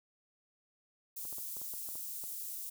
white high-pass noise, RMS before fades -42 dBFS, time 1.16-2.7 s, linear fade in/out 10 ms, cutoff 9100 Hz, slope 12 dB/octave
clicks, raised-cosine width 1 ms, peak -39 dBFS, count 9, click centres 1.252 / 1.327 / 1.384 / 1.568 / 1.616 / 1.738 / 1.888 / 1.955 / 2.239 s
effects none

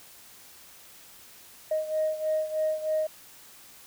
sine beating tone pair, 622.3 / 625.5 Hz, D#5 / D#5, 0 / +9 cents, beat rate 3.2 Hz, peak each -26 / -30 dBFS, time 1.71-3.07 s, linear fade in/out 5 ms, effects tanh soft clip ceiling -19 dBFS + white hiss -51 dBFS RMS until 3.86 s

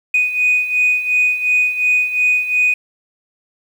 sine beating tone pair, 2485 / 2487.8 Hz, D#7 / D#7, -3 / -1 cents, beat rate 2.8 Hz, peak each -18 / -13 dBFS, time 0.14-2.74 s, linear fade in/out 5 ms, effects tanh soft clip ceiling -7 dBFS + 7-bit

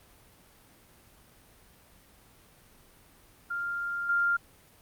sine tone with level steps, 1396.9 Hz, F6, in tune, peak -30 / -23 dBFS, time 3.5-4.37 s, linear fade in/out 10 ms, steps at 4.09 s, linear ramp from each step 5 ms, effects pink hiss -58 dBFS RMS until 4.81 s + Opus 32 kbps

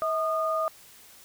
sine tone pair together, 642.2 / 1225 Hz, E5 / D#6, -45 / -27 cents, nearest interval major seventh, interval 1118 cents, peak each -27 dBFS, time 0.02-0.68 s, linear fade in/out 0 ms, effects white hiss -52 dBFS RMS until 1.24 s

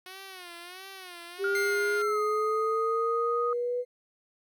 5% pulse tone with vibrato, 364.4 Hz, F#4, 26 cents flat, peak -31 dBFS, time 0.06-2.02 s, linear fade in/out 2 ms, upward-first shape sine, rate 1.5 Hz, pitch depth 110 cents each way
sine exponential sweep, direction up, 392 to 495 Hz, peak -27 dBFS, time 1.38-3.85 s, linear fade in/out 50 ms
sine tone with pitch glide, 1422 to 1245.1 Hz, F6 to D#6, +31 to +1 cents, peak -28 dBFS, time 1.44-3.53 s, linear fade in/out 2 ms, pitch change -230 cents, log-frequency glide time 1.95-2.21 s
sawtooth tone with exponential decay, 2100 Hz, C7, 6 cents sharp, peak -29 dBFS, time 1.55-3.85 s, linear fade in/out 1 ms, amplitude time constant 500 ms
effects none

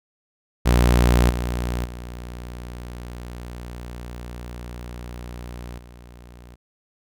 sawtooth tone with level steps, 60.2 Hz, B1, 44 cents flat, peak -10 / -19 / -29 / -38 dBFS, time 0.65-6.56 s, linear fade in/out 20 ms, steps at 1.3 / 1.85 / 5.78 s, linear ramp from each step 5 ms, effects none

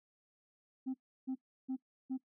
sine tone bursts, 261.6 Hz, C4, in tune, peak -32 dBFS, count 4, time 0.86-2.178 s, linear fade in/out 20 ms, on 82 ms, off 330 ms, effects noise-tail reverb RT60 0.1 s tail -17 dB re dry + tanh soft clip ceiling -33 dBFS

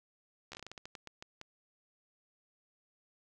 slowing click train, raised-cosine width 0.2 ms, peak -28 dBFS, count 14, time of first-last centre 0.52-1.414 s, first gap 13 ms, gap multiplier 1.25, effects none

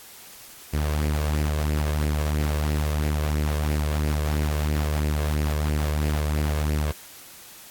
sawtooth tone with flanger, 75.2 Hz, D2, 42 cents sharp, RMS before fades -24 dBFS, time 0.73-6.92 s, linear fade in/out 10 ms, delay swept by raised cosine 0.4 to 1.9 ms, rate 3 Hz, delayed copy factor +0.5, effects white hiss -45 dBFS RMS until 7.7 s + AAC 64 kbps

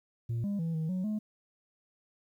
sine tone with pitch steps, 116.5 / 202.1 / 164.8 / 159 / 184.6 / 213.3 Hz, A#2 / G#3 / E3 / D#3 / F#3 / G#3, -1 / -47 / 0 / +38 / -4 / +46 cents, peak -27 dBFS, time 0.29-1.19 s, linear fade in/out 10 ms, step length 150 ms, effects tanh soft clip ceiling -29 dBFS + 11-bit

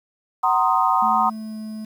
sine chord, C half-diminished seventh, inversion second, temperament equal with one note detuned, 752.5 / 932.3 / 1046.5 / 1244.5 Hz, Gb5 / Bb5 / C6 / Eb6, +29 / 0 / 0 / 0 cents, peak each -21 dBFS, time 0.43-1.3 s, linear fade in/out 10 ms
triangle tone with pitch glide, 220 to 216.7 Hz, A3 to A3, 0 to -26 cents, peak -27 dBFS, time 1.02-1.85 s, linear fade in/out 5 ms, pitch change -26 cents, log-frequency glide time 1.2-1.56 s
effects 8-bit

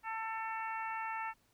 harmonic tone with a mistuned harmonic, 445.6 Hz, A4, 22 cents sharp, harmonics 2 / 3 / 4 / 5 / 6, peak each -39 / -43 / -45 / -47 / -49 dBFS, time 0.03-1.34 s, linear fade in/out 50 ms, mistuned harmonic 6, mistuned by +16 cents, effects pink hiss -72 dBFS RMS until 1.53 s

